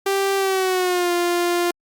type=tone with pitch glide; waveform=sawtooth; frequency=392 to 349.2 Hz; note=G4 to F4; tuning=0 to 0 cents; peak=-14 dBFS; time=0.06-1.71 s; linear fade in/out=5 ms; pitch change=-200 cents; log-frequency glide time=0.36-1.12 s; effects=Opus 48 kbps